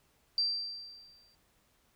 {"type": "tone with exponential decay", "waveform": "sine", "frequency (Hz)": 4699, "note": "D8", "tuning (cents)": 0, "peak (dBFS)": -25, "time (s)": [0.38, 1.35], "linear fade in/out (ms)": 1, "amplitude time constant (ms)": 210, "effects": ["pink hiss -70 dBFS RMS until 1.95 s"]}